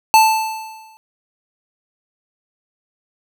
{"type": "tone with exponential decay", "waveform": "square", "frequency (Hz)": 880, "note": "A5", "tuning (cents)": 0, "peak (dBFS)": -6, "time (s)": [0.14, 0.97], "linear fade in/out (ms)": 0, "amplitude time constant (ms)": 180, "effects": []}